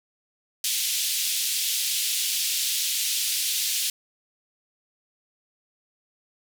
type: band-pass noise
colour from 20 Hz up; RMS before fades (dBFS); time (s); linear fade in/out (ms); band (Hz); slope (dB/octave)
pink; -26; 0.64-3.9; 2; 3000 to 16000; 24
effects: none